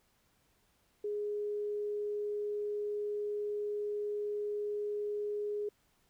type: tone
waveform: sine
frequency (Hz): 415.3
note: G#4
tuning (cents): 0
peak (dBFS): -33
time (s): 1.04-5.69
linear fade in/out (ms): 5
effects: pink hiss -72 dBFS RMS until 6.09 s